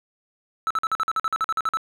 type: tone bursts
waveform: triangle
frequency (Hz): 1314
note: E6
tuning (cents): -6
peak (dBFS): -18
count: 14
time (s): 0.67-1.771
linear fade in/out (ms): 0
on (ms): 35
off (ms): 47
effects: 10-bit